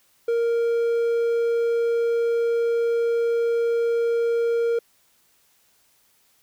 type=tone; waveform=triangle; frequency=466.2 Hz; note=A#4; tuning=in tune; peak=-17 dBFS; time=0.28-4.79 s; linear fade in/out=5 ms; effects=white hiss -62 dBFS RMS until 6.42 s